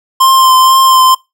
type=tone with vibrato; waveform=square; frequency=1046.5 Hz; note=C6; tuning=in tune; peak=-5 dBFS; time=0.2-1.15 s; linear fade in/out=10 ms; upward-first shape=triangle; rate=2.1 Hz; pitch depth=22 cents each way; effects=noise-tail reverb RT60 0.2 s tail -21 dB re dry